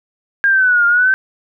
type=linear two-way sweep; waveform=sine; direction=down then up; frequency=1621 to 1396.9 to 1559 Hz; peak=-9 dBFS; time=0.44-1.14 s; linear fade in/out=0 ms; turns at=0.86 s; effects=none